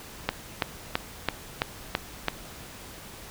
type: click train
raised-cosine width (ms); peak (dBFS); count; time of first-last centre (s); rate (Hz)
0.3; -7; 7; 0.29-2.283; 3.01
effects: pink hiss -44 dBFS RMS until 3.3 s